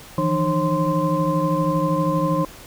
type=tone cluster; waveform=sine; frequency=158.2 / 170.8 / 302.5 / 539 / 1039 Hz; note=D#3 / F3 / D#4 / C#5 / C6; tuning=+29 / -38 / -49 / -49 / -12 cents; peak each=-24 dBFS; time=0.18-2.45 s; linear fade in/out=2 ms; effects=pink hiss -42 dBFS RMS until 2.66 s